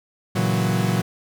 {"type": "chord", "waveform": "40% pulse", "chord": "F# dominant seventh", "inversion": "first", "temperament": "equal", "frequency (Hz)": [116.54, 138.59, 164.81, 185], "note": ["A#2", "C#3", "E3", "F#3"], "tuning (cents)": [0, 0, 0, 0], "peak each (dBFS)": [-22, -27, -25, -22], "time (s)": [0.35, 1.02], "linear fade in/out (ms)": 10, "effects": []}